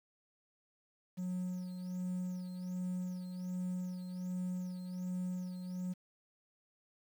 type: tone with tremolo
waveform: triangle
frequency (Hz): 181.8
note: F#3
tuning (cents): -30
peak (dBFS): -32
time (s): 1.17-5.94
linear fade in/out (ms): 20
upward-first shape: sine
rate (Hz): 1.3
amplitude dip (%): 55
effects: tanh soft clip ceiling -29 dBFS + 10-bit